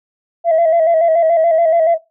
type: tone with vibrato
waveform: sine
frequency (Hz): 659.3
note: E5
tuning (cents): 0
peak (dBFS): -8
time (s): 0.44-1.98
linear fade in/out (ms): 50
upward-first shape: square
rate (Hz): 7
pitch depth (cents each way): 50
effects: noise-tail reverb RT60 0.2 s tail -18 dB re dry + tanh soft clip ceiling -6 dBFS